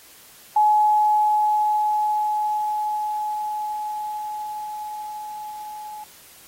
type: tone with level ramp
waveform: sine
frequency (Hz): 847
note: G#5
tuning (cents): +34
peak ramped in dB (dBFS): -13 to -33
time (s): 0.56-6.04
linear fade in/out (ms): 5
effects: white hiss -48 dBFS RMS until 6.47 s + AAC 48 kbps